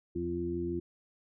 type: harmonic tone with a mistuned harmonic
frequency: 86.2 Hz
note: F2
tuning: 22 cents flat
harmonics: 1 / 2 / 3 / 4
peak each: -40 / -40 / -40 / -33 dBFS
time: 0.15-0.8 s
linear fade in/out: 10 ms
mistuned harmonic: 1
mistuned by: -100 cents
effects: none